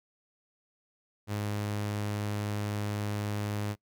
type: tone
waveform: sawtooth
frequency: 103.83 Hz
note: G#2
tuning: in tune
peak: -27 dBFS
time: 1.27-3.76 s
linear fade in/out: 50 ms
effects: noise-tail reverb RT60 0.1 s tail -22 dB re dry